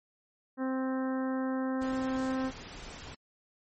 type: harmonic tone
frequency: 261.6 Hz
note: C4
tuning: in tune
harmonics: 1 / 2 / 3 / 4 / 5 / 6 / 7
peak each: -30 / -37 / -43 / -43 / -46 / -46 / -50 dBFS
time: 0.57-2.52 s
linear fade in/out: 50 ms
type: noise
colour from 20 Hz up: pink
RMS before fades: -45 dBFS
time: 1.81-3.15 s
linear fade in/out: 10 ms
effects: MP3 32 kbps